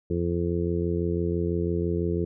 harmonic tone, 86 Hz, F2, 26 cents flat, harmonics 1 / 2 / 3 / 4 / 5 / 6, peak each -29 / -29 / -37 / -29 / -30 / -41 dBFS, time 0.1-2.25 s, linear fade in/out 5 ms, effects none

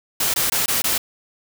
white noise bursts, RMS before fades -20 dBFS, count 5, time 0.2-0.98 s, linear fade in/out 5 ms, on 140 ms, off 20 ms, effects none

